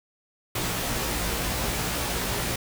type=noise with comb filter; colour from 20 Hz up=pink; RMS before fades=-28 dBFS; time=0.55-2.56 s; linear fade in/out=5 ms; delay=17 ms; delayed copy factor=+0.9; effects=none